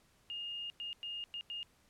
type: tone bursts at uneven times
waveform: sine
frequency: 2836 Hz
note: F7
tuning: 26 cents sharp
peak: -39 dBFS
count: 5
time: 0.3-0.7 / 0.8-0.93 / 1.03-1.24 / 1.34-1.41 / 1.5-1.63 s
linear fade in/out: 0 ms
effects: pink hiss -69 dBFS RMS until 1.89 s + low-pass 12000 Hz 12 dB/octave